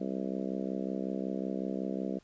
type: harmonic tone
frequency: 65.41 Hz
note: C2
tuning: in tune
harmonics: 3 / 4 / 5 / 6 / 7 / 8 / 9 / 10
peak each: -36 / -38 / -40 / -42 / -43 / -44 / -45 / -46 dBFS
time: 0-2.19 s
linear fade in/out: 10 ms
effects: pink hiss -65 dBFS RMS until 2.23 s + resampled to 16000 Hz